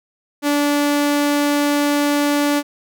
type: tone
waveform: sawtooth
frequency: 290 Hz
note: D4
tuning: 22 cents flat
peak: -11 dBFS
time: 0.42-2.63 s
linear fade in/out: 50 ms
effects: none